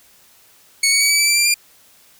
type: tone with pitch steps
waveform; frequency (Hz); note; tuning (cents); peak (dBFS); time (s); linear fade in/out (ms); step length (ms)
15% pulse; 2217 / 2241 / 2266 / 2291 / 2316 / 2342 / 2368 / 2394; C#7 / C#7 / C#7 / D7 / D7 / D7 / D7 / D7; 0 / +18 / +37 / -44 / -25 / -5 / +14 / +33; -6; 0.83-1.542; 5; 89
effects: white hiss -51 dBFS RMS until 2.19 s